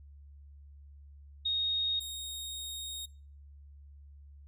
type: tone pair in turn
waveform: sine / sawtooth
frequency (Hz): 3729 / 3729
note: A#7 / A#7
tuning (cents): 0 / 0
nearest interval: unison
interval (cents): 0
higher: neither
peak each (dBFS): -28 / -35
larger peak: first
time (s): 1.45-2 / 2-3.06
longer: second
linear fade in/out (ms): 10
effects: noise-tail reverb RT60 0.5 s tail -26 dB re dry + added 71 Hz sine -50 dBFS peak until 4.47 s